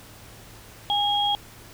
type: tone pair together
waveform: sine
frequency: 820 / 3280 Hz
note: G#5 / G#7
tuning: -22 / -22 cents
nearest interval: 2 octaves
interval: 2400 cents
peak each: -23 dBFS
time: 0.9-1.35 s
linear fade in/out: 0 ms
effects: added 108 Hz sine -51 dBFS peak until 1.73 s + pink hiss -47 dBFS RMS until 1.73 s